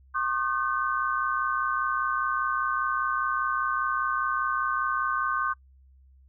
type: tone cluster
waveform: sine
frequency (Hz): 1083 / 1208 / 1530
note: C#6 / D6 / G6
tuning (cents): -41 / +48 / -42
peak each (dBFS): -29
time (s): 0.14-5.54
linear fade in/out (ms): 20
effects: noise-tail reverb RT60 0.1 s tail -26 dB re dry + added 66 Hz sine -53 dBFS peak until 6.28 s